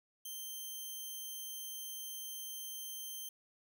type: tone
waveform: 5% pulse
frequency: 3136 Hz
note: G7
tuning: in tune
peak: -34 dBFS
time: 0.25-3.29 s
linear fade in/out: 5 ms
effects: none